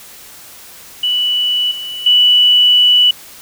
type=tone with level steps; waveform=sine; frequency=2960 Hz; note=F#7; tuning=in tune; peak=-12 / -22 / -6 dBFS; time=1.03-3.11 s; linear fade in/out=5 ms; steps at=1.71 / 2.06 s; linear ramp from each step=5 ms; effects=white hiss -37 dBFS RMS until 3.41 s